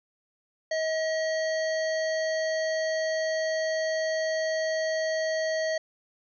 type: harmonic tone with a mistuned harmonic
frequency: 636 Hz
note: D#5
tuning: 38 cents sharp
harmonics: 1 / 3 / 5 / 7 / 9 / 10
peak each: -26 / -33 / -46 / -39 / -50 / -44 dBFS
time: 0.71-5.78 s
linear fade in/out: 5 ms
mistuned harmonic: 5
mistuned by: +21 cents
effects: none